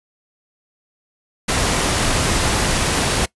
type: noise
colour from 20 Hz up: pink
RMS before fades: -18 dBFS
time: 1.48-3.26 s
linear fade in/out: 10 ms
effects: noise-tail reverb RT60 0.1 s tail -21 dB re dry + resampled to 24000 Hz